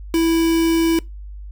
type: tone with quantisation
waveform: triangle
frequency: 329.6 Hz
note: E4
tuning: in tune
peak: -12 dBFS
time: 0.14-0.99 s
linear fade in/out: 2 ms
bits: 4
effects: noise-tail reverb RT60 0.2 s tail -23 dB re dry + added 50 Hz sine -31 dBFS peak until 1.51 s